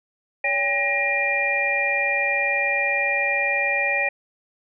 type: tone cluster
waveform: sine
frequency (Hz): 567 / 801 / 1889 / 2403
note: C#5 / G5 / A#6 / D7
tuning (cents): +39 / +37 / +22 / +39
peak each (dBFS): -28 / -29 / -24 / -22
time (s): 0.44-4.09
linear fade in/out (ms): 5
effects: none